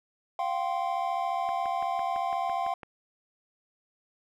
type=chord; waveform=triangle; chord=F suspended second; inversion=none; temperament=equal with one note detuned; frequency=698.5 / 772.8 / 1046.5 Hz; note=F5 / G5 / C6; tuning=0 / -25 / 0 cents; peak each=-29 / -29 / -32 dBFS; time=0.39-2.74 s; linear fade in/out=2 ms
type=click train; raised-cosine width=0.5 ms; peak=-27 dBFS; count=9; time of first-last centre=1.49-2.832 s; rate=5.96 Hz
effects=none